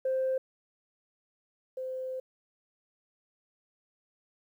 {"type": "tone pair in turn", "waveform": "sine", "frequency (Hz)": [523.3, 517.6], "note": ["C5", "C5"], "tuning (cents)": [0, -19], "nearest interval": "unison", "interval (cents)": 19, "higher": "first", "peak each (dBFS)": [-25, -33], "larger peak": "first", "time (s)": [[0.05, 0.38], [1.77, 2.2]], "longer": "second", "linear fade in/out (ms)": 5, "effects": ["tanh soft clip ceiling -23 dBFS", "11-bit"]}